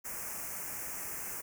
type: band-stop noise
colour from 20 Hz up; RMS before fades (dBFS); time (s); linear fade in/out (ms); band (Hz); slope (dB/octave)
white; -40; 0.04-1.42; 20; 2500 to 5700; 48
effects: none